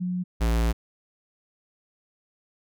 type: tone pair in turn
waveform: sine / square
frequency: 180.5 / 56.85 Hz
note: F#3 / A#1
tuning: -43 / -43 cents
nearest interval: octave + minor sixth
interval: 2000 cents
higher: first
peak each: -25 / -21 dBFS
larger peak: second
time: 0-0.24 / 0.4-0.73 s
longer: second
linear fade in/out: 20 ms
effects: none